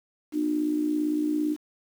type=tone with amplitude modulation; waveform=sine; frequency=302 Hz; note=D4; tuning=48 cents sharp; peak=-20 dBFS; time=0.32-1.57 s; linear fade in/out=50 ms; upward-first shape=sine; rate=57.7 Hz; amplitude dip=65%; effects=8-bit